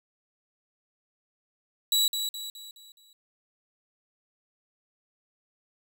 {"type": "tone with echo", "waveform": "sawtooth", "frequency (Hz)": 3911, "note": "B7", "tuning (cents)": -18, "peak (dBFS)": -18, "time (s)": [1.92, 2.08], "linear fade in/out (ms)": 2, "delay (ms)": 210, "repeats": 5, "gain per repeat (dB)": -7, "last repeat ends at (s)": 3.13, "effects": []}